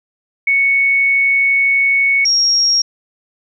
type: tone pair in turn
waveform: sine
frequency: 2217 / 5586 Hz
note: C#7 / F8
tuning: 0 / -1 cents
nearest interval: octave + major third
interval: 1599 cents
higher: second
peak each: -10 dBFS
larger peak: neither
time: 0.47-2.25 / 2.25-2.82 s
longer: first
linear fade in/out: 5 ms
effects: none